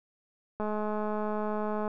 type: click train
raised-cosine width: 1 ms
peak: -20 dBFS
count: 272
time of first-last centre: 0.6-1.878 s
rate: 212 Hz
effects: none